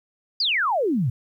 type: exponential sweep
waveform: sine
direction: down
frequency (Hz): 5030 to 110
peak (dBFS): -19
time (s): 0.4-1.1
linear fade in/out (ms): 5
effects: 10-bit